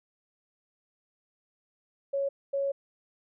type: tone bursts at uneven times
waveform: sine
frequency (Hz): 554.4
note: C#5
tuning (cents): 0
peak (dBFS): -26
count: 2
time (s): 2.13-2.29 / 2.53-2.72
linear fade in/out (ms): 10
effects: none